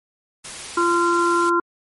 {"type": "noise", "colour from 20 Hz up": "white", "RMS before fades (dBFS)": -33, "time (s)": [0.44, 1.5], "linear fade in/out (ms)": 10}
{"type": "harmonic tone", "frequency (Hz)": 344.4, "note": "F4", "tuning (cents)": -24, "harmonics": [1, 3, 4], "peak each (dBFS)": [-19, -20, -20], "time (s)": [0.77, 1.6], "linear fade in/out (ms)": 5}
{"effects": ["MP3 48 kbps"]}